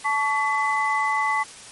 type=tone cluster; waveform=sine; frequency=870 / 1130 / 2008 Hz; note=A5 / C#6 / B6; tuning=-20 / +33 / +28 cents; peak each=-24 dBFS; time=0.04-1.44 s; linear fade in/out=20 ms; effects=white hiss -42 dBFS RMS until 1.71 s + MP3 48 kbps